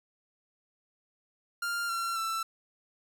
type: tone with pitch steps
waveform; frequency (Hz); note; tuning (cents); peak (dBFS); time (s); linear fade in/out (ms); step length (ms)
45% pulse; 1396.9 / 1364.2 / 1332.3; F6 / F6 / E6; 0 / -41 / +18; -30; 1.62-2.43; 5; 270
effects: none